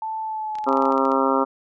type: tone with pitch glide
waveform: sine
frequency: 880 to 854.5 Hz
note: A5 to G#5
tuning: 0 to +49 cents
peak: -25 dBFS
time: 0.02-0.91 s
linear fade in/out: 2 ms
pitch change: -51 cents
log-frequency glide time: 0.21-0.59 s
type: clicks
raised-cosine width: 0.2 ms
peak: -23 dBFS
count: 12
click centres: 0.554 / 0.586 / 0.641 / 0.689 / 0.728 / 0.772 / 0.823 / 0.855 / 0.923 / 0.979 / 1.053 / 1.118 s
type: harmonic tone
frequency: 134.6 Hz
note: C3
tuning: 49 cents sharp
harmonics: 2 / 3 / 4 / 5 / 6 / 7 / 8 / 9 / 10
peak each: -23 / -25 / -24 / -31 / -29 / -24 / -29 / -25 / -28 dBFS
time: 0.66-1.45 s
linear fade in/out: 20 ms
effects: none